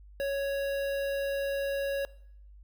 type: tone with notch filter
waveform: square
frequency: 555 Hz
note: C#5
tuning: 2 cents sharp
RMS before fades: -31 dBFS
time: 0.2-2.05 s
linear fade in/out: 0 ms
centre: 7200 Hz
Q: 0.76
effects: noise-tail reverb RT60 0.7 s tail -21 dB re dry + added 50 Hz sine -49 dBFS peak until 2.63 s